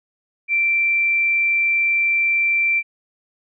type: tone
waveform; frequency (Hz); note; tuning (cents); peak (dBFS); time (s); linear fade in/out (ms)
sine; 2349; D7; 0; -15; 0.48-2.83; 50
effects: none